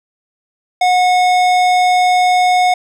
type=tone with tanh clipping; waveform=sine; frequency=728 Hz; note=F#5; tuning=28 cents flat; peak=-11 dBFS; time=0.81-2.74 s; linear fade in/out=5 ms; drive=17 dB; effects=none